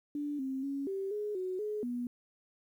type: tone with pitch steps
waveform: sine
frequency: 291.9 / 265.5 / 277.6 / 388.8 / 418.3 / 370.5 / 422.4 / 243.4 Hz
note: D4 / C4 / C#4 / G4 / G#4 / F#4 / G#4 / B3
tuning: -10 / +25 / +3 / -14 / +12 / +2 / +29 / -25 cents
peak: -33 dBFS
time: 0.15-2.07 s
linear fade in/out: 2 ms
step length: 240 ms
effects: 11-bit